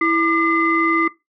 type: tone cluster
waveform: sine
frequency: 329.5 / 1197 / 2043 Hz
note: E4 / D6 / C7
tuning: -1 / +33 / -42 cents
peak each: -18 dBFS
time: 0.01-1.08 s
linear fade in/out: 5 ms
effects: noise-tail reverb RT60 0.2 s tail -19 dB re dry + tanh soft clip ceiling -4 dBFS